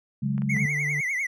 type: chord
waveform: sine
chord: C# suspended fourth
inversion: none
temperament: equal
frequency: 138.59 / 185 / 207.7 Hz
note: C#3 / F#3 / G#3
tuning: 0 / 0 / 0 cents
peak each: -26 / -32 / -27 dBFS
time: 0.22-0.66 s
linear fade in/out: 10 ms
type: clicks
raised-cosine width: 0.5 ms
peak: -28 dBFS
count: 3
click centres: 0.38 / 0.42 / 0.567 s
type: tone with vibrato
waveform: triangle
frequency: 2093 Hz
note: C7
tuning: in tune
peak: -23 dBFS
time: 0.49-1.27 s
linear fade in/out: 10 ms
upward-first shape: triangle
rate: 10 Hz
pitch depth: 140 cents each way
type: tone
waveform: triangle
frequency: 146.83 Hz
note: D3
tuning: in tune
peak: -27 dBFS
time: 0.53-1.01 s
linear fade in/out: 10 ms
effects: none